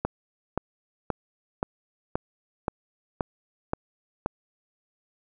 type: click train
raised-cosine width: 1 ms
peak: -11 dBFS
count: 9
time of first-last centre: 0.05-4.261 s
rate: 1.9 Hz
effects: none